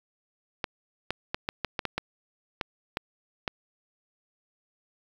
clicks, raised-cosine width 0.3 ms, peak -12 dBFS, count 11, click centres 0.642 / 1.106 / 1.345 / 1.489 / 1.647 / 1.792 / 1.853 / 1.98 / 2.612 / 2.971 / 3.478 s, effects 7-bit

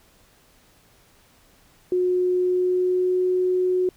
sine tone with pitch glide, 362.8 to 366.2 Hz, F#4 to F#4, -34 to -18 cents, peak -18 dBFS, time 1.92-3.89 s, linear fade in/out 2 ms, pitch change +16 cents, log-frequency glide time 2.38-3.21 s, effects pink hiss -57 dBFS RMS until 3.96 s

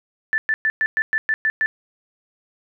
sine tone bursts, 1760 Hz, A6, in tune, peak -16 dBFS, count 9, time 0.33-1.66 s, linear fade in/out 0 ms, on 50 ms, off 110 ms, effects none

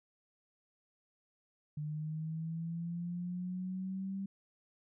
sine linear sweep, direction up, 149.4 to 196 Hz, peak -36 dBFS, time 1.77-4.26 s, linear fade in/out 5 ms, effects none

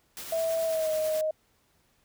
white noise with tremolo, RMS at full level -39 dBFS, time 0.17-1.21 s, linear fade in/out 0 ms, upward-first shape sine, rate 9.3 Hz, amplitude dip 30%
sine tone with pitch glide, 654 to 624.1 Hz, E5 to D#5, -14 to +5 cents, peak -25 dBFS, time 0.32-1.31 s, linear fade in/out 5 ms, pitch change -81 cents, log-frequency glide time 0.64-0.91 s
effects pink hiss -68 dBFS RMS until 2.04 s

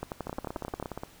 two click trains, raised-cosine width 1 ms, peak -19 / -21 dBFS, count 10 / 14, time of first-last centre 0.03-0.826 / 0.27-1.035 s, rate 11.3 / 17 Hz, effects pink hiss -55 dBFS RMS until 1.2 s

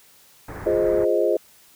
pink low-pass noise, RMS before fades -35 dBFS, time 0.48-1.05 s, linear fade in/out 5 ms, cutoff 2000 Hz, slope 48 dB/octave
sine chord, F minor seventh, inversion none, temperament equal, 349.2 / 415.3 / 523.3 / 622.3 Hz, F4 / Ab4 / C5 / Eb5, 0 / 0 / 0 / 0 cents, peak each -23 / -22 / -23 / -23 dBFS, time 0.66-1.37 s, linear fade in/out 5 ms
effects white hiss -53 dBFS RMS until 1.75 s

